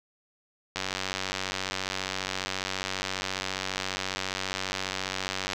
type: click train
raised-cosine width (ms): 0.2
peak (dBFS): -12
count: 453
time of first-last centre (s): 0.76-5.533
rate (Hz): 94.7
effects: none